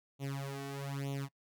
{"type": "tone with flanger", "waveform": "sawtooth", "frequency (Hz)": 138.59, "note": "C#3", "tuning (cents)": 0, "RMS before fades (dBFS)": -39, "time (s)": [0.19, 1.29], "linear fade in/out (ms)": 50, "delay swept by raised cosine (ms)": [0.3, 2.7], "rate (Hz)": 1.1, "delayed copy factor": 1, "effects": ["noise-tail reverb RT60 0.1 s tail -22 dB re dry"]}